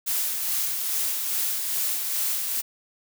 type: noise with tremolo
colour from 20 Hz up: blue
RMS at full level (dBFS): -25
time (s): 0.06-2.62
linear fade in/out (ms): 20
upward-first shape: sine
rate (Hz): 2.4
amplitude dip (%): 35
effects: none